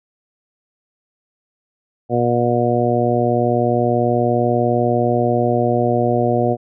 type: harmonic tone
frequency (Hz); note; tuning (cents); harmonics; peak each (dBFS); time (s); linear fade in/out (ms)
120.2; B2; -46; 1 / 2 / 3 / 4 / 5 / 6; -21 / -21 / -21 / -21 / -21 / -21; 2.09-6.57; 50
effects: none